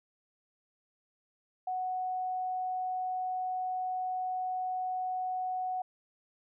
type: tone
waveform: sine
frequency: 740 Hz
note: F#5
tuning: in tune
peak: -31 dBFS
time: 1.67-5.82 s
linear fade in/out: 5 ms
effects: none